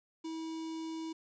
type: tone with notch filter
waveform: square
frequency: 323 Hz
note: E4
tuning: 35 cents flat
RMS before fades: -40 dBFS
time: 0.24-1.13 s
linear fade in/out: 10 ms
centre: 1700 Hz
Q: 1.1
effects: resampled to 16000 Hz + 11-bit